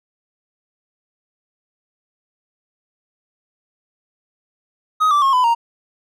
triangle tone with pitch steps, 1258 / 1167 / 1082.6 / 1004.3 / 931.6 Hz, D#6 / D6 / C#6 / B5 / A#5, +19 / -11 / -41 / +29 / -1 cents, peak -10 dBFS, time 5-5.55 s, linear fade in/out 20 ms, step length 110 ms, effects none

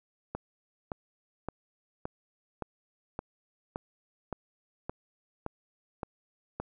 click train, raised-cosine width 1 ms, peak -20 dBFS, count 12, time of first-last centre 0.35-6.6 s, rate 1.76 Hz, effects none

